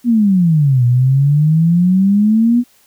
sine exponential two-way sweep, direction down then up, 246.9 to 120 to 246.9 Hz, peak -8 dBFS, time 0.04-2.64 s, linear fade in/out 50 ms, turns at 0.85 s, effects white hiss -52 dBFS RMS until 2.86 s

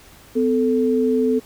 sine tone pair together, 253.2 / 440 Hz, B3 / A4, +43 / 0 cents, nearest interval minor seventh, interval 957 cents, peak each -18 dBFS, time 0.35-1.4 s, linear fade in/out 20 ms, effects pink hiss -47 dBFS RMS until 1.45 s

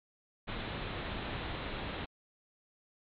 pink low-pass noise, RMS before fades -39 dBFS, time 0.47-2.06 s, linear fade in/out 20 ms, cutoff 4000 Hz, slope 96 dB/octave, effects MP3 96 kbps

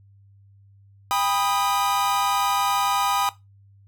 45% pulse chord, G augmented, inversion none, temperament equal with one note detuned, 799.5 / 987.8 / 1244.5 Hz, G5 / B5 / D#6, +34 / 0 / 0 cents, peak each -25 dBFS, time 1.11-3.29 s, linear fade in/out 0 ms, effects noise-tail reverb RT60 0.2 s tail -17 dB re dry + added 99 Hz sine -50 dBFS peak until 3.87 s

